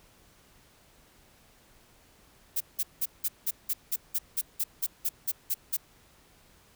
violet noise bursts, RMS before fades -28 dBFS, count 15, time 2.56-5.77 s, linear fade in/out 10 ms, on 46 ms, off 180 ms, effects pink hiss -60 dBFS RMS until 6.75 s

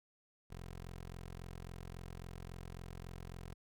15% pulse tone, 43.65 Hz, F1, in tune, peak -40 dBFS, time 0.5-3.54 s, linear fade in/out 10 ms, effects none

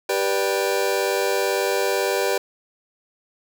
sawtooth chord, G major, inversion none, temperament just, 392 / 490 / 588 Hz, G4 / B4 / D5, 0 / -14 / +2 cents, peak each -19 / -20 / -21 dBFS, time 0.09-2.38 s, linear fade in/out 5 ms, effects none

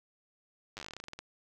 slowing click train, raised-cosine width 0.2 ms, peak -25 dBFS, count 17, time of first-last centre 0.77-1.19 s, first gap 9 ms, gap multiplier 1.13, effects none

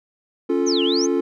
triangle chord, Db augmented, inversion none, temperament equal, 277.2 / 349.2 / 440 Hz, Db4 / F4 / A4, 0 / 0 / 0 cents, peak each -20 / -19 / -21 dBFS, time 0.49-1.21 s, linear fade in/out 10 ms
sine exponential two-way sweep, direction down then up, 6645 to 2733 to 6645 Hz, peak -22 dBFS, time 0.66-1.07 s, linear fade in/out 20 ms, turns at 0.83 s
effects none

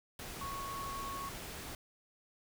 sine tone in noise, 1105 Hz, C#6, 6 cents flat, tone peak -40 dBFS, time 0.41-1.29 s, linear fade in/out 2 ms, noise pink, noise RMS -45 dBFS, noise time 0.19-1.75 s, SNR +2 dB, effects none

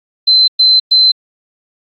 sine tone bursts, 4075 Hz, C8, 47 cents flat, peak -5 dBFS, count 3, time 0.27-1.12 s, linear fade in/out 10 ms, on 210 ms, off 110 ms, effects AAC 64 kbps

